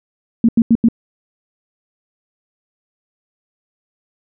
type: tone bursts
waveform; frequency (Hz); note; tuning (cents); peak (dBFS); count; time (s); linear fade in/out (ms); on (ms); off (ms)
sine; 230; A#3; -23; -7; 4; 0.44-0.886; 2; 47; 86
effects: none